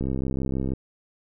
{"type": "click train", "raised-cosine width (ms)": 3, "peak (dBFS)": -15, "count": 49, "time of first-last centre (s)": [0.01, 0.735], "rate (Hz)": 66.2, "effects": []}